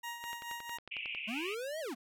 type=tone with tremolo; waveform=20% pulse; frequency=943 Hz; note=A#5; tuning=20 cents sharp; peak=-33 dBFS; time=0.03-0.78 s; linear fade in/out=10 ms; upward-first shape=triangle; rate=4.6 Hz; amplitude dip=65%
type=click train; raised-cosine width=0.3 ms; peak=-30 dBFS; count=11; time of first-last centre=0.24-1.149 s; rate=11 Hz
type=band-pass noise; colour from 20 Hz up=pink; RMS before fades=-41 dBFS; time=0.91-1.55 s; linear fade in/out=10 ms; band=2300 to 2900 Hz; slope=96 dB/octave
type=linear two-way sweep; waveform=square; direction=up then down; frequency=201.4 to 659.3 to 201.4 Hz; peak=-38 dBFS; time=1.27-1.95 s; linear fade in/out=20 ms; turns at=1.8 s
effects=none